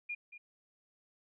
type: tone with echo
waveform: sine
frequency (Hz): 2421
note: D#7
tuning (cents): -48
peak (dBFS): -36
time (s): 0.09-0.15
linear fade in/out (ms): 10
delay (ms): 230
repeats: 1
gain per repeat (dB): -12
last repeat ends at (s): 0.38
effects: none